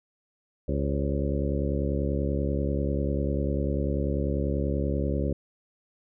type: harmonic tone with a mistuned harmonic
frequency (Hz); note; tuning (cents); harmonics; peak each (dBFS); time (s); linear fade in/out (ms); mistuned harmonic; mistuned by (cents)
70.2; C#2; +22; 1 / 2 / 3 / 4 / 5 / 6 / 7 / 8; -28 / -31 / -33 / -34 / -35 / -36 / -36 / -37; 0.68-5.33; 5; 7; +69
effects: none